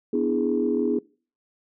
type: chord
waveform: sine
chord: E dominant seventh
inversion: second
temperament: equal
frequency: 246.9 / 293.7 / 329.6 / 415.3 Hz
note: B3 / D4 / E4 / G#4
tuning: 0 / 0 / 0 / 0 cents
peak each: -25 / -27 / -27 / -24 dBFS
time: 0.13-0.99 s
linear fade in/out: 5 ms
effects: noise-tail reverb RT60 0.4 s tail -24 dB re dry + tanh soft clip ceiling -11 dBFS